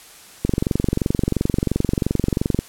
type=click train; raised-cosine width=3 ms; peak=-5 dBFS; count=50; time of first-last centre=0.45-2.59 s; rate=22.9 Hz; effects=white hiss -44 dBFS RMS until 2.68 s + low-pass 12000 Hz 12 dB/octave